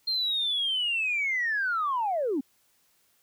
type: linear sweep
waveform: sine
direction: down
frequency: 4216 to 242.9 Hz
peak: -24 dBFS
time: 0.07-2.41 s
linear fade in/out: 10 ms
effects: tanh soft clip ceiling -20 dBFS + white hiss -67 dBFS RMS until 3.22 s